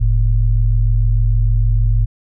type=tone pair together; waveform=sine; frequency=43.45 / 110 Hz; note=F1 / A2; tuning=-8 / 0 cents; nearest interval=octave + major third; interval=1608 cents; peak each=-12 / -15 dBFS; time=0-2.06 s; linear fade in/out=20 ms; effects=none